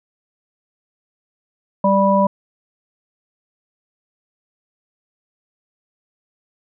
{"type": "harmonic tone", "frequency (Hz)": 196.3, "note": "G3", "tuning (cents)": 3, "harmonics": [1, 3, 5], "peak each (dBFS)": [-16, -16, -16], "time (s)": [1.84, 2.27], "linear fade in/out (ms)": 5, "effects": []}